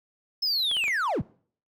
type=linear sweep; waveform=triangle; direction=down; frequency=5274 to 57.2 Hz; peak=-22 dBFS; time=0.42-1.22 s; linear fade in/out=10 ms
type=clicks; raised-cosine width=0.3 ms; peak=-22 dBFS; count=4; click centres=0.714 / 0.768 / 0.84 / 0.881 s
effects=noise-tail reverb RT60 0.5 s tail -23 dB re dry